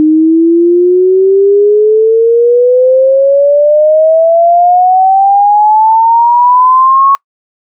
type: exponential sweep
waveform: sine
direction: up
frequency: 306.1 to 1108.7 Hz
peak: -3 dBFS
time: 0-7.15 s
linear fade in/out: 0 ms
effects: noise-tail reverb RT60 0.1 s tail -26 dB re dry